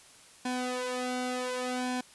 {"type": "tone with flanger", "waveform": "sawtooth", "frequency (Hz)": 251.3, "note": "B3", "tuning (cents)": 30, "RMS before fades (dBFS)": -33, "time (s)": [0.45, 2.01], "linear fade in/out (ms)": 5, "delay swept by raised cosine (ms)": [1.2, 2.6], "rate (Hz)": 0.68, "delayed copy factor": 0.85, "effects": ["white hiss -55 dBFS RMS until 2.14 s", "resampled to 24000 Hz"]}